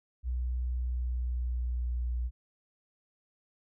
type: tone with pitch glide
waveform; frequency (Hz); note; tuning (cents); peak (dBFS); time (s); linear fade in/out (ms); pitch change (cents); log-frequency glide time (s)
sine; 61.74 to 60.43; B1 to B1; 0 to -37; -29; 0.23-2.31; 50; -37; 0.75-2.14
effects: none